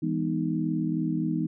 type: chord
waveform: sine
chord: E major seventh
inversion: none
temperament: equal with one note detuned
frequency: 164.81 / 203.6 / 246.9 / 311.1 Hz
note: E3 / G#3 / B3 / D#4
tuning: 0 / -34 / 0 / 0 cents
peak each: -29 / -33 / -31 / -29 dBFS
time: 0.02-1.47 s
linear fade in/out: 10 ms
effects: none